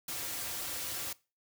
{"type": "noise with comb filter", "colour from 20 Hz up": "white", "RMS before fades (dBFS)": -38, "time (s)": [0.08, 1.13], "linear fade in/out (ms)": 5, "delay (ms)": 4.7, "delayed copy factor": -0.5, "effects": ["noise-tail reverb RT60 0.3 s tail -21 dB re dry"]}